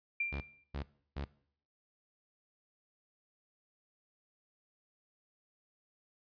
sine tone with exponential decay, 2373 Hz, D7, 17 cents sharp, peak -29 dBFS, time 0.2-0.64 s, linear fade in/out 5 ms, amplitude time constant 95 ms
sawtooth tone bursts, 70.4 Hz, C#2, 27 cents sharp, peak -33 dBFS, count 3, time 0.32-1.25 s, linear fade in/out 10 ms, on 90 ms, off 330 ms
effects noise-tail reverb RT60 0.6 s tail -20 dB re dry + resampled to 11025 Hz

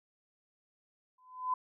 sine tone with exponential growth, 1013 Hz, B5, 44 cents sharp, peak -26 dBFS, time 1.18-1.54 s, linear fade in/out 5 ms, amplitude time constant 78 ms, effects none

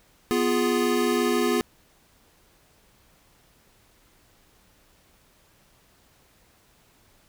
square chord, F diminished, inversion second, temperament equal, 246.9 / 349.2 / 415.3 Hz, Cb4 / F4 / Ab4, 0 / 0 / 0 cents, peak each -26 dBFS, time 0.31-1.61 s, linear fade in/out 0 ms, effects pink hiss -60 dBFS RMS until 7.28 s

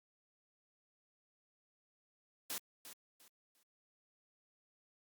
white noise with echo, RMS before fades -41 dBFS, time 2.5-2.58 s, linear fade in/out 0 ms, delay 350 ms, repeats 3, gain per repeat -11 dB, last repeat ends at 3.63 s, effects high-pass 200 Hz 12 dB/octave + Opus 48 kbps

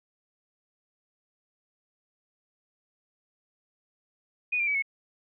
sine tone with pitch steps, 2471 / 2376 / 2284 / 2196 Hz, D#7 / D7 / D7 / C#7, -13 / +20 / -49 / -17 cents, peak -24 dBFS, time 4.52-4.824 s, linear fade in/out 10 ms, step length 76 ms, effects none

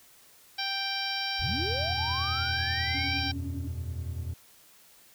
harmonic tone, 784 Hz, G5, in tune, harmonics 1 / 2 / 3 / 4 / 5 / 6 / 7, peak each -37 / -37 / -37 / -37 / -37 / -37 / -37 dBFS, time 0.58-3.32 s, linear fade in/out 10 ms
sine linear sweep, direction up, 36.71 to 2424 Hz, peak -33 dBFS, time 1.39-3.2 s, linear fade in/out 10 ms
triangle chord, E suspended second, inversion none, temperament equal with one note detuned, 82.41 / 92.5 / 121.28 Hz, E2 / F#2 / B2, 0 / 0 / -31 cents, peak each -32 / -37 / -37 dBFS, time 1.42-4.34 s, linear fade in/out 5 ms
sine tone with tremolo, 278.5 Hz, C#4, 8 cents sharp, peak -34 dBFS, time 2.94-3.68 s, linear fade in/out 10 ms, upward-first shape sine, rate 10 Hz, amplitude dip 70%
effects white hiss -57 dBFS RMS until 5.14 s

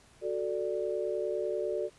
sine chord, D major, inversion first, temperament equal, 370 / 440 / 587.3 Hz, F#4 / A4 / D5, 0 / 0 / 0 cents, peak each -34 dBFS, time 0.21-1.9 s, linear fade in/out 50 ms, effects pink hiss -60 dBFS RMS until 1.98 s + resampled to 24000 Hz

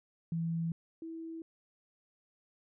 sine tone pair in turn, 165.7 / 326.8 Hz, E3 / E4, +9 / -15 cents, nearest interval octave, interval 1176 cents, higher second, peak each -31 / -40 dBFS, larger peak first, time 0.32-0.72 / 1.02-1.42 s, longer neither, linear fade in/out 2 ms, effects none

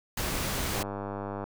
pink noise, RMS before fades -31 dBFS, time 0.17-0.83 s, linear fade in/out 5 ms
click train, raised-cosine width 1 ms, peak -21 dBFS, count 70, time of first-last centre 0.75-1.44 s, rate 100 Hz
effects none

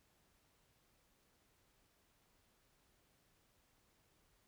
silence, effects pink hiss -75 dBFS RMS until 4.47 s

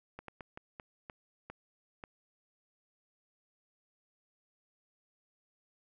slowing click train, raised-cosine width 0.5 ms, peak -29 dBFS, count 8, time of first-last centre 0.19-2.038 s, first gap 93 ms, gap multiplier 1.34, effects none

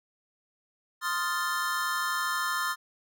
square chord, F dominant seventh, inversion second, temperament equal, 1046.5 / 1244.5 / 1396.9 / 1760 Hz, C6 / Eb6 / F6 / A6, 0 / 0 / 0 / 0 cents, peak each -34 dBFS, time 1.01-2.76 s, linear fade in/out 50 ms, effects none

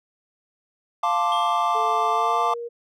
triangle chord, D minor seventh, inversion first, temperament equal, 698.5 / 880 / 1046.5 / 1174.7 Hz, F5 / A5 / C6 / D6, 0 / 0 / 0 / 0 cents, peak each -23 / -23 / -26 / -21 dBFS, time 1.03-2.54 s, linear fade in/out 5 ms
triangle tone with exponential decay, 3209 Hz, G7, 40 cents sharp, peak -27 dBFS, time 1.32-2.15 s, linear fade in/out 1 ms, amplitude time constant 180 ms
sine tone with pitch glide, 440 to 471.6 Hz, A4 to A#4, 0 to +20 cents, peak -29 dBFS, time 1.74-2.69 s, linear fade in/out 20 ms, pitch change +120 cents, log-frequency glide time 2.11-2.41 s
effects none

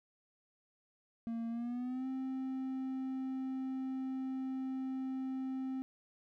triangle tone with pitch glide, 230 to 262.7 Hz, A#3 to C4, -23 to +7 cents, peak -34 dBFS, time 1.27-5.82 s, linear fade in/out 0 ms, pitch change +230 cents, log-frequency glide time 1.49-2.07 s, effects none

